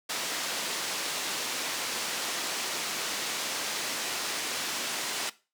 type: band-pass noise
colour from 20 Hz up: white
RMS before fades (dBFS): -33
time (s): 0.09-5.3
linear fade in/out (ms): 10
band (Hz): 230 to 6400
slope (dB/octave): 12
effects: noise-tail reverb RT60 0.3 s tail -18 dB re dry